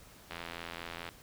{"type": "click train", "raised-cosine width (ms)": 0.3, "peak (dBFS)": -24, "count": 67, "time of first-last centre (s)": [0.31, 1.089], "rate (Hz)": 84.7, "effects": ["pink hiss -56 dBFS RMS until 1.22 s"]}